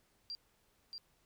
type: tone with echo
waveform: sine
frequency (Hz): 4738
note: D8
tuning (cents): +14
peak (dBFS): -40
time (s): 0.3-0.35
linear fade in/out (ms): 0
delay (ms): 630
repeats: 1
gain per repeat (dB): -3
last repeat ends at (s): 0.98
effects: pink hiss -73 dBFS RMS until 1.25 s